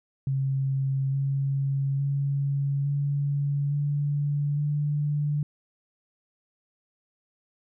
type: tone with pitch steps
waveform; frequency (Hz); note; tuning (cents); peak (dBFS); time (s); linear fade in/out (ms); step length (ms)
sine; 135.3 / 137.59 / 139.91 / 142.27 / 144.68 / 147.12; C#3 / C#3 / C#3 / C#3 / D3 / D3; -42 / -13 / +16 / +45 / -26 / +3; -23; 0.27-5.43; 2; 860
effects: none